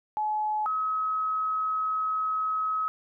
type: tone pair in turn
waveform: sine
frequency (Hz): 853 / 1278.1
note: G#5 / D#6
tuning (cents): +46 / +46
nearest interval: perfect fifth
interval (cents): 700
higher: second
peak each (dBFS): -25 / -25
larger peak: neither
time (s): 0.17-0.66 / 0.66-2.88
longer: second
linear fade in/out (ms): 0
effects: none